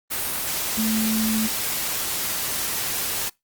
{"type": "tone in noise", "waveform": "sine", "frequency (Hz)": 220, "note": "A3", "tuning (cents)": 0, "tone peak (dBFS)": -21, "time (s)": [0.77, 1.48], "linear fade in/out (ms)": 20, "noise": "white", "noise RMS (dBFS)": -26, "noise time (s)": [0.1, 3.3], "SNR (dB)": 2, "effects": ["noise-tail reverb RT60 0.2 s tail -24 dB re dry", "Opus 32 kbps"]}